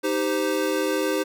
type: chord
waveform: square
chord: C minor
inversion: first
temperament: equal with one note detuned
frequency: 311.1 / 392 / 516.3 Hz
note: Eb4 / G4 / C5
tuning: 0 / 0 / -23 cents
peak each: -27 dBFS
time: 0.03-1.24 s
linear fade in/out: 20 ms
effects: none